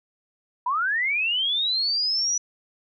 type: linear sweep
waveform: sine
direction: up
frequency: 944 to 5930 Hz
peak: -21 dBFS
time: 0.66-2.38 s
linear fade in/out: 5 ms
effects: none